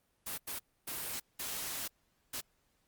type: noise bursts at uneven times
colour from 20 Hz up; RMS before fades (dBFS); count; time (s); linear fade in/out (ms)
white; -39; 5; 0.26-0.38 / 0.47-0.59 / 0.87-1.2 / 1.39-1.88 / 2.33-2.41; 10
effects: pink hiss -75 dBFS RMS until 2.87 s + Opus 32 kbps